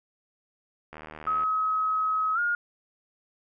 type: click train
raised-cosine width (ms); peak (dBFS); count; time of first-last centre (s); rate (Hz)
0.5; -26; 40; 0.93-1.435; 77.3
type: tone with pitch glide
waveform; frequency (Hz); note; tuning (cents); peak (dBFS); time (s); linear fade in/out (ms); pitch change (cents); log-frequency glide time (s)
sine; 1276 to 1424; D#6 to F6; +43 to +33; -23; 1.27-2.55; 2; +190; 2.34-2.39
effects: none